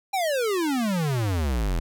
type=exponential sweep; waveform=square; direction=down; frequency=810 to 39.34 Hz; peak=-23 dBFS; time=0.13-1.8 s; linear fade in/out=10 ms; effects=none